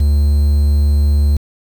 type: tone with quantisation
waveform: triangle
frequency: 72.7 Hz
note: D2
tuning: 17 cents flat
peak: -7 dBFS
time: 0-1.37 s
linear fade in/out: 5 ms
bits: 6
effects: none